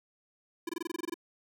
square tone bursts, 336.5 Hz, E4, 36 cents sharp, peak -33 dBFS, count 11, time 0.67-1.142 s, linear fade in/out 5 ms, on 22 ms, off 23 ms, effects none

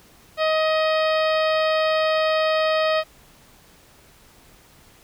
harmonic tone, 629 Hz, D#5, 19 cents sharp, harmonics 1 / 2 / 3 / 4 / 5 / 6 / 7 / 8, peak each -19 / -25 / -29 / -31 / -33 / -35 / -36 / -37 dBFS, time 0.37-3.04 s, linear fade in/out 50 ms, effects pink hiss -52 dBFS RMS until 5.03 s

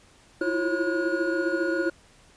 triangle tone cluster, 325.6 / 337.9 / 352.9 / 545 / 1443 Hz, E4 / E4 / F4 / C#5 / F#6, -21 / +43 / +18 / -29 / -44 cents, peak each -28 dBFS, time 0.41-1.9 s, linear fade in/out 5 ms, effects pink hiss -56 dBFS RMS until 2.36 s + resampled to 22050 Hz

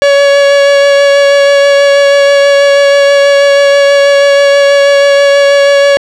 45% pulse tone with vibrato, 563 Hz, C#5, 27 cents sharp, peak -3 dBFS, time 0.02-5.97 s, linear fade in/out 0 ms, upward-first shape sine, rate 6.2 Hz, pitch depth 11 cents each way, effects low-pass 5000 Hz 12 dB/octave

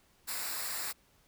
white noise with comb filter, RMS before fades -37 dBFS, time 0.27-0.93 s, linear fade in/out 20 ms, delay 0.32 ms, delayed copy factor -0.65, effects pink hiss -67 dBFS RMS until 1.27 s

